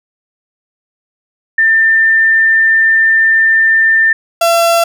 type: tone pair in turn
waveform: sine / 35% pulse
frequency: 1793 / 676.3 Hz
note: A6 / E5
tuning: +32 / +44 cents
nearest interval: octave + perfect fourth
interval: 1688 cents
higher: first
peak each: -6 dBFS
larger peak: neither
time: 1.58-4.13 / 4.41-4.84 s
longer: first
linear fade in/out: 5 ms
effects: none